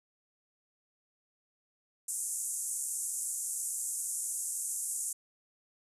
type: band-pass noise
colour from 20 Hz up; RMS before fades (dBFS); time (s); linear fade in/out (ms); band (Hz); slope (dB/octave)
pink; -36; 2.08-5.13; 5; 7000 to 11000; 48
effects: resampled to 32000 Hz